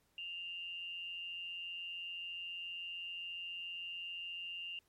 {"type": "tone with amplitude modulation", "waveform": "sine", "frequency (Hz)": 2794, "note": "F7", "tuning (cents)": 0, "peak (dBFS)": -39, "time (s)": [0.18, 4.79], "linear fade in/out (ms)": 2, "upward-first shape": "sine", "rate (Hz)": 175, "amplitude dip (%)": 50, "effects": ["pink hiss -75 dBFS RMS until 4.88 s", "MP3 64 kbps"]}